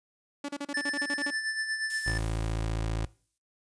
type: tone bursts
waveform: sawtooth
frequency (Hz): 285.7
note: D4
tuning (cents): -48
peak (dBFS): -28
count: 11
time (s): 0.44-1.306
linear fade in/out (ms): 5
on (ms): 46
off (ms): 36
type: tone with tremolo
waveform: square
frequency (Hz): 1760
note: A6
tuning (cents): 0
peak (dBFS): -28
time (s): 0.74-2.18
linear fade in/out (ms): 5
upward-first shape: sine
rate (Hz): 8.4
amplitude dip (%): 55
type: noise with exponential decay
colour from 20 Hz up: violet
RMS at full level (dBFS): -34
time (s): 1.9-3.38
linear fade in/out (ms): 1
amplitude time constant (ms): 320
type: tone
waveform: 25% pulse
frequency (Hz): 55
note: A1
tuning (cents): 0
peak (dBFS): -25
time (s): 2.06-3.06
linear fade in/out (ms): 10
effects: noise-tail reverb RT60 0.4 s tail -21 dB re dry + resampled to 22050 Hz